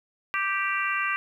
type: harmonic tone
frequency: 391.8 Hz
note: G4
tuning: 1 cent flat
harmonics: 3 / 4 / 5 / 6 / 7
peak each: -29 / -30 / -31 / -32 / -32 dBFS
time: 0.34-1.16 s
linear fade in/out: 0 ms
effects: 10-bit